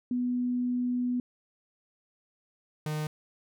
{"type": "tone pair in turn", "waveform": ["sine", "45% pulse"], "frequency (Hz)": [246.9, 152.95], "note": ["B3", "D#3"], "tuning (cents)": [0, -29], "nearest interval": "minor sixth", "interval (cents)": 829, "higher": "first", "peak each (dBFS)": [-26, -30], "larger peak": "first", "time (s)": [[0.11, 1.2], [2.86, 3.07]], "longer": "first", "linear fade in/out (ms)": 2, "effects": []}